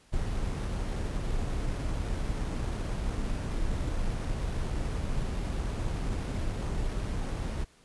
brown noise with sample-and-hold, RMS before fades -31 dBFS, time 0.12-7.65 s, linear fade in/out 20 ms, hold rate 7350 Hz, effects pink hiss -61 dBFS RMS until 7.84 s + resampled to 24000 Hz

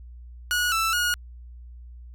sawtooth tone with pitch steps, 1456 / 1326 / 1443 Hz, F#6 / E6 / F#6, -28 / +10 / -44 cents, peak -18 dBFS, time 0.51-1.14 s, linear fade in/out 0 ms, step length 210 ms, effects added 60 Hz sine -40 dBFS peak until 2.14 s

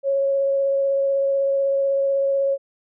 sine tone with vibrato, 550 Hz, C#5, 14 cents flat, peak -17 dBFS, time 0.03-2.58 s, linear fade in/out 50 ms, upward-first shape triangle, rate 16 Hz, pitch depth 12 cents each way, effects none

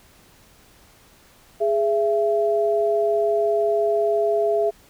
sine tone pair together, 415.3 / 669.5 Hz, G#4 / E5, 0 / +27 cents, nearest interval minor sixth, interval 827 cents, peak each -20 / -20 dBFS, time 1.6-4.71 s, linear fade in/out 20 ms, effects pink hiss -53 dBFS RMS until 4.89 s

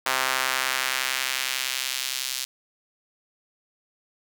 sawtooth tone with high-pass filter sweep, 130.81 Hz, C3, in tune, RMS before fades -27 dBFS, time 0.06-2.45 s, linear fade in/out 5 ms, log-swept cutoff 1100 to 4100 Hz, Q 1, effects none

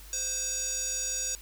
square tone with band-pass filter, 521 Hz, C5, 7 cents flat, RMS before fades -32 dBFS, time 0.13-1.35 s, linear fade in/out 0 ms, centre 6600 Hz, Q 7.9, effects added 50 Hz sine -47 dBFS peak until 1.41 s + white hiss -51 dBFS RMS until 1.41 s

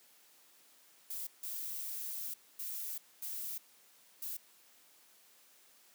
violet noise bursts at uneven times, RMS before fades -41 dBFS, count 5, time 1.1-1.27 / 1.43-2.34 / 2.59-2.98 / 3.22-3.58 / 4.22-4.37 s, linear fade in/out 5 ms, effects white hiss -64 dBFS RMS until 5.94 s + high-pass 200 Hz 12 dB/octave

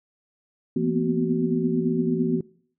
sine tone cluster, 168 / 228.2 / 242.7 / 251.6 / 375.8 Hz, E3 / A#3 / B3 / B3 / F#4, +33 / -37 / -30 / +32 / +27 cents, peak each -27 dBFS, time 0.76-2.41 s, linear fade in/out 5 ms, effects noise-tail reverb RT60 0.6 s tail -23 dB re dry

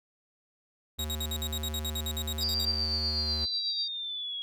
square tone, 76.2 Hz, D#2, 36 cents flat, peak -34 dBFS, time 0.98-3.46 s, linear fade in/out 20 ms
sawtooth tone bursts, 3794 Hz, A#7, 30 cents sharp, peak -29 dBFS, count 16, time 0.99-2.649 s, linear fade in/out 2 ms, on 54 ms, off 53 ms
sine exponential sweep, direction down, 4978 to 3303 Hz, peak -33 dBFS, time 2.41-4.42 s, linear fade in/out 0 ms
sine tone with tremolo, 4699 Hz, D8, in tune, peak -28 dBFS, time 2.42-3.88 s, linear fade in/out 5 ms, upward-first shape sine, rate 8.1 Hz, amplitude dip 50%
effects none

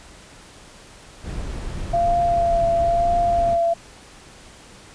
brown noise, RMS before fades -28 dBFS, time 1.22-3.58 s, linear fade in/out 50 ms
sine tone with vibrato, 685 Hz, F5, 34 cents flat, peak -16 dBFS, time 1.93-3.74 s, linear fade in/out 10 ms, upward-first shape triangle, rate 1 Hz, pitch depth 25 cents each way
effects pink hiss -45 dBFS RMS until 4.94 s + resampled to 22050 Hz

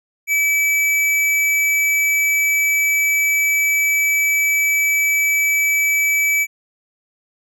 square tone, 2300 Hz, D7, 37 cents flat, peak -15 dBFS, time 0.27-6.47 s, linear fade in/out 50 ms, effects none

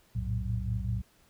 sine tone cluster, 61.4 / 87.2 / 110 / 115.2 / 185.6 Hz, B1 / F2 / A2 / A#2 / F#3, -9 / -2 / 0 / -20 / +6 cents, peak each -34 / -40 / -33 / -35 / -40 dBFS, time 0.15-1.02 s, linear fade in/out 10 ms, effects pink hiss -64 dBFS RMS until 1.29 s

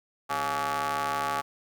sawtooth ring-modulated tone, 146.5 Hz, D3, 4 cents flat, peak -20 dBFS, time 0.29-1.42 s, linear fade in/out 20 ms, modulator 992 Hz, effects high-pass 60 Hz 12 dB/octave + 10-bit

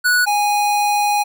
square tone pair in turn, 1472 / 826.1 Hz, F#6 / G#5, -9 / -9 cents, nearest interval minor seventh, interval 1000 cents, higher first, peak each -13 / -15 dBFS, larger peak first, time 0.04-0.26 / 0.26-1.24 s, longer second, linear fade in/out 20 ms, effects none

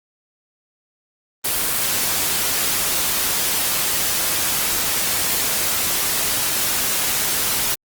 white noise, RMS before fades -20 dBFS, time 1.44-7.75 s, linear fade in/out 10 ms, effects Opus 24 kbps

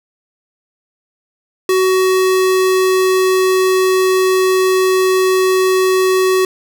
square tone, 374.5 Hz, F#4, 21 cents sharp, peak -11 dBFS, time 1.69-6.45 s, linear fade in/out 2 ms, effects none

